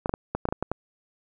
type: clicks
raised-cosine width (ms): 1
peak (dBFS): -12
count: 9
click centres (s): 0.059 / 0.094 / 0.139 / 0.35 / 0.454 / 0.488 / 0.525 / 0.626 / 0.716
effects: none